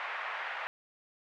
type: band-pass noise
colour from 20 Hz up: white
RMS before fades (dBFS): -38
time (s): 0-0.67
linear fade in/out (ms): 0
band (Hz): 670 to 2200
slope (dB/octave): 24
effects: none